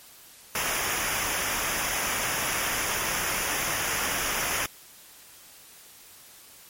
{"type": "noise with comb filter", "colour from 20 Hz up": "pink", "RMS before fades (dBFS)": -28, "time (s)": [0.55, 4.66], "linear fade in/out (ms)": 2, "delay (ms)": 0.24, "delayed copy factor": -0.75, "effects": ["white hiss -50 dBFS RMS until 6.69 s", "MP3 64 kbps"]}